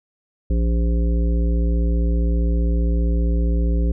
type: harmonic tone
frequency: 57.6 Hz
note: A#1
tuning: 20 cents flat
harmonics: 1 / 3 / 5 / 7 / 9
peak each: -16 / -26 / -30 / -33 / -35 dBFS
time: 0.5-3.92 s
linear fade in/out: 5 ms
effects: none